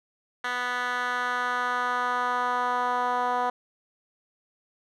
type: tone with band-pass filter sweep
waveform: 10% pulse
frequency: 246.9 Hz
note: B3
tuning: in tune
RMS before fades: -27 dBFS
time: 0.44-3.5 s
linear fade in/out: 5 ms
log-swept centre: 1900 to 860 Hz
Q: 1.8
effects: none